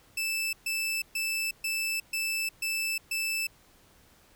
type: tone bursts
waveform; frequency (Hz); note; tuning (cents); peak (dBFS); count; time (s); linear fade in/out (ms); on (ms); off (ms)
sawtooth; 2637; E7; 0; -25; 7; 0.17-3.47; 5; 360; 130
effects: pink hiss -60 dBFS RMS until 4.35 s